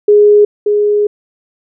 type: tone pair in turn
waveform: sine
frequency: 415.3 / 415.3 Hz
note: G#4 / G#4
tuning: 0 / 0 cents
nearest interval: unison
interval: 0 cents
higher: neither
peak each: -3 / -8 dBFS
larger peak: first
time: 0.08-0.45 / 0.66-1.07 s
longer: second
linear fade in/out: 5 ms
effects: none